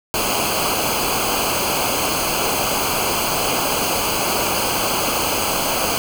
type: noise with comb filter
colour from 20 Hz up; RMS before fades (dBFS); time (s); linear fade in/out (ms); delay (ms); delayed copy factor
pink; -20; 0.14-5.98; 0; 0.54; -0.8
effects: none